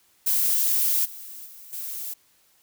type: noise with level steps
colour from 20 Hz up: violet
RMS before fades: -22 / -40 / -45 / -33 dBFS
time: 0.26-2.14 s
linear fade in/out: 10 ms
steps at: 1.04 / 1.45 / 1.72 s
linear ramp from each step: 20 ms
effects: white hiss -62 dBFS RMS until 2.62 s